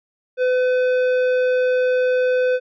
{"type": "tone with tanh clipping", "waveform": "triangle", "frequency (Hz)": 505, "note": "B4", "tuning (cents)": 39, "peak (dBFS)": -17, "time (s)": [0.37, 2.6], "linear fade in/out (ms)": 50, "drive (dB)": 15, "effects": []}